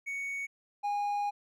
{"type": "tone pair in turn", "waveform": "triangle", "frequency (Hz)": [2228, 819.3], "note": ["C#7", "G#5"], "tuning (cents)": [8, -24], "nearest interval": "octave + perfect fourth", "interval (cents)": 1732, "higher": "first", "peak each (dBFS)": [-32, -27], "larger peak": "second", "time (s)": [[0.06, 0.47], [0.83, 1.31]], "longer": "second", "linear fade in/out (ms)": 20, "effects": []}